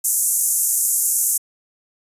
white band-pass noise, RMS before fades -19 dBFS, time 0.04-1.38 s, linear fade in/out 10 ms, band 6600 to 13000 Hz, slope 48 dB/octave, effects resampled to 32000 Hz

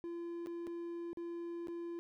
triangle tone with dropouts, 341.4 Hz, F4, 39 cents flat, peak -38 dBFS, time 0.04-1.99 s, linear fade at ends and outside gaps 0 ms, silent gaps 0.461-0.47 / 0.669-0.674 / 1.131-1.172 / 1.672-1.683 s, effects none

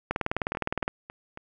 two click trains, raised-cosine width 0.5 ms, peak -11 / -24 dBFS, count 16 / 4, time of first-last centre 0.11-0.879 / 0.55-1.374 s, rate 19.5 / 3.64 Hz, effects none

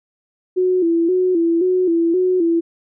sine tone with vibrato, 350.5 Hz, F4, 6 cents sharp, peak -13 dBFS, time 0.56-2.61 s, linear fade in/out 20 ms, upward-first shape square, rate 1.9 Hz, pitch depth 81 cents each way, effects none

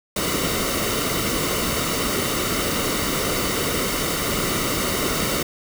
pink noise with comb filter, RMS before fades -23 dBFS, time 0.16-5.43 s, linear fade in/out 5 ms, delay 1.2 ms, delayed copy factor -0.6, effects none

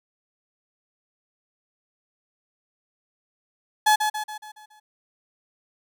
35% pulse tone with echo, 853 Hz, G#5, 46 cents sharp, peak -13 dBFS, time 3.86-3.96 s, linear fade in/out 10 ms, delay 140 ms, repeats 6, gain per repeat -6 dB, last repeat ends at 4.8 s, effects none

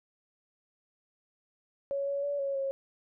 sine tone with pitch steps, 557 / 561 / 572 / 553 / 544 Hz, C#5 / C#5 / D5 / C#5 / C#5, +8 / +21 / -46 / -4 / -33 cents, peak -29 dBFS, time 1.91-2.71 s, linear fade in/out 0 ms, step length 160 ms, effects none

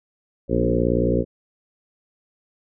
harmonic tone with a mistuned harmonic, 59.2 Hz, A#1, 27 cents sharp, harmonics 1 / 2 / 3 / 4 / 5 / 6 / 7 / 8 / 9, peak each -26 / -26 / -26 / -26 / -26 / -26 / -26 / -26 / -26 dBFS, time 0.48-1.25 s, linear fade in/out 50 ms, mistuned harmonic 4, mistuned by +18 cents, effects none

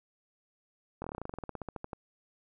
slowing click train, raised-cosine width 1 ms, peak -24 dBFS, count 20, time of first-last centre 1.02-1.932 s, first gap 22 ms, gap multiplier 1.08, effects none

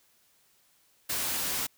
white noise, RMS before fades -31 dBFS, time 1.09-1.67 s, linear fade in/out 10 ms, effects white hiss -66 dBFS RMS until 1.77 s

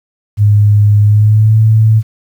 sine tone with pitch glide, 103.83 to 110 Hz, G#2 to A2, 0 to 0 cents, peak -4 dBFS, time 0.37-2.03 s, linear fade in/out 50 ms, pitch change +100 cents, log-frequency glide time 1.02-1.58 s, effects 7-bit

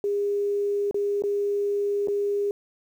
sine tone with dropouts, 406.1 Hz, G#4, 39 cents flat, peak -22 dBFS, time 0.04-2.51 s, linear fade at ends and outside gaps 1 ms, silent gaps 0.911-0.944 / 1.222-1.237 / 2.074-2.083 s, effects 9-bit

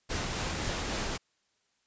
pink noise with tremolo, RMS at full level -32 dBFS, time 0.09-1.18 s, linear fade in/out 20 ms, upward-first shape triangle, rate 3.7 Hz, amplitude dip 25%, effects white hiss -74 dBFS RMS until 1.86 s + resampled to 16000 Hz

